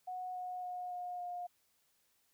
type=tone with pitch steps; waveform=sine; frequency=734 / 728.1 / 722.2 / 716.4 / 710.6 Hz; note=F#5 / F#5 / F#5 / F5 / F5; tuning=-14 / -28 / -42 / +44 / +30 cents; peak=-39 dBFS; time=0.07-1.47 s; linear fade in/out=10 ms; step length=280 ms; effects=white hiss -75 dBFS RMS until 2.33 s

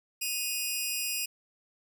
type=tone pair together; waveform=10% pulse; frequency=2504 / 2811 Hz; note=D#7 / F7; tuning=+10 / +11 cents; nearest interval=major second; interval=201 cents; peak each=-23 / -26 dBFS; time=0.21-1.26 s; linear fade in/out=10 ms; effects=none

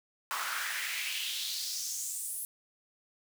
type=noise with high-pass filter sweep; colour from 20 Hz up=pink; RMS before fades=-36 dBFS; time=0.31-2.45 s; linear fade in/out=0 ms; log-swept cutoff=1100 to 11000 Hz; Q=3.1; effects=none

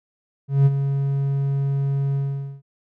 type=tone with ADSR envelope; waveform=triangle; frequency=138.59 Hz; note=C#3; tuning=in tune; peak=-8 dBFS; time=0.48-2.62 s; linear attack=180 ms; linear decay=34 ms; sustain=-9 dB; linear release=470 ms; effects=none

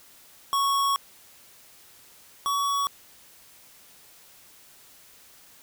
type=tone pair in turn; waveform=square; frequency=1108.7 / 1125.5 Hz; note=C#6 / C#6; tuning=0 / +26 cents; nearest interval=unison; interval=26 cents; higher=second; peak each=-22 / -24 dBFS; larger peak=first; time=0.53-0.96 / 2.46-2.87 s; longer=first; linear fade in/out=0 ms; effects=white hiss -53 dBFS RMS until 5.62 s

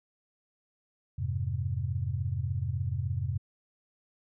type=chord; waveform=sine; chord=F minor; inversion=none; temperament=equal; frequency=87.31 / 103.83 / 130.81 Hz; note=F2 / Ab2 / C3; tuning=0 / 0 / 0 cents; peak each=-33 dBFS; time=1.18-3.38 s; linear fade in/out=10 ms; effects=none

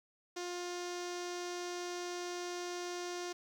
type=tone with low-pass filter; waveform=sawtooth; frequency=353.8 Hz; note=F4; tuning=23 cents sharp; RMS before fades=-41 dBFS; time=0.36-3.33 s; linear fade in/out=10 ms; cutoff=6000 Hz; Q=2.7; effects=10-bit

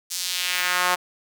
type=tone with high-pass filter sweep; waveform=sawtooth; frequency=180.2 Hz; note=F#3; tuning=45 cents flat; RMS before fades=-24 dBFS; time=0.1-0.96 s; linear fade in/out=20 ms; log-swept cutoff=6000 to 880 Hz; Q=1.4; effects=none

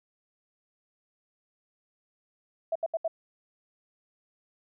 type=tone bursts; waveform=sine; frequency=656 Hz; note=E5; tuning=9 cents flat; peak=-25 dBFS; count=4; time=2.72-3.079 s; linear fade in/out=5 ms; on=35 ms; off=73 ms; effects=none

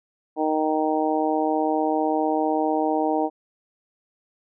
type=harmonic tone; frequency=155.56 Hz; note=D#3; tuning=in tune; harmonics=2 / 3 / 4 / 5 / 6; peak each=-24 / -27 / -27 / -25 / -30 dBFS; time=0.36-3.3 s; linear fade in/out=50 ms; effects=none

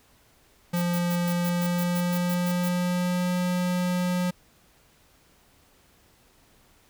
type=tone with pitch glide; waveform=square; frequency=174.61 to 179.52 Hz; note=F3 to F3; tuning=0 to +48 cents; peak=-24 dBFS; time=0.73-4.31 s; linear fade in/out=10 ms; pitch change=+48 cents; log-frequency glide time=1.35-3.33 s
type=noise bursts; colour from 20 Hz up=violet; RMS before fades=-36 dBFS; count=12; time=0.76-2.69 s; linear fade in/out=10 ms; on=60 ms; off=110 ms
effects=pink hiss -60 dBFS RMS until 6.89 s

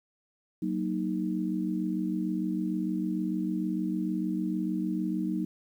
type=chord; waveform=sine; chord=D# minor; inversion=first; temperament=just; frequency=186.68 / 233.3 / 311.1 Hz; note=F#3 / A#3 / D#4; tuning=+16 / +2 / 0 cents; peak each=-31 / -34 / -31 dBFS; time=0.62-5.45 s; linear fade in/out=5 ms; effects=10-bit

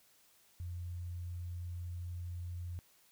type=tone; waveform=sine; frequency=87.6 Hz; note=F2; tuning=6 cents sharp; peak=-39 dBFS; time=0.6-2.79 s; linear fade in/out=0 ms; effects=white hiss -67 dBFS RMS until 3.11 s

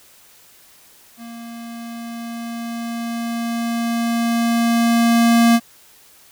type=tone with level ramp; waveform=square; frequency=232.8 Hz; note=A#3; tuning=2 cents flat; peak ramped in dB=-34 to -10 dBFS; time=1.17-5.6 s; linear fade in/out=50 ms; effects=white hiss -49 dBFS RMS until 6.31 s

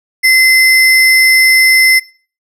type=tone with sample-and-hold; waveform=sine; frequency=2056 Hz; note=C7; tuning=31 cents flat; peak=-4 dBFS; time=0.23-2 s; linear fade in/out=20 ms; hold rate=7350 Hz; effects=noise-tail reverb RT60 0.4 s tail -21 dB re dry + low-pass 12000 Hz 12 dB/octave

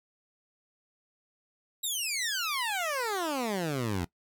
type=exponential sweep; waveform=15% pulse; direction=down; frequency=3890 to 82.2 Hz; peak=-23 dBFS; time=1.83-4.05 s; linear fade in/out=10 ms; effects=noise-tail reverb RT60 0.1 s tail -19 dB re dry

